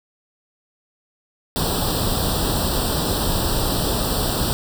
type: noise with comb filter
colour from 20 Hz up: pink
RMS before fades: -21 dBFS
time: 1.56-4.53 s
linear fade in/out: 0 ms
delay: 0.23 ms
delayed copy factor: +0.95
effects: none